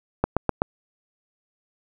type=click train; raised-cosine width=1 ms; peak=-5 dBFS; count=4; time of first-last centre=0.24-0.619 s; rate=7.91 Hz; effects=none